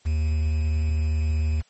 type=tone with quantisation; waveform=triangle; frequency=77.5 Hz; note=D#2; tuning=6 cents flat; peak=-18 dBFS; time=0.05-1.62 s; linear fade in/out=20 ms; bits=7; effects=white hiss -60 dBFS RMS until 1.69 s + MP3 32 kbps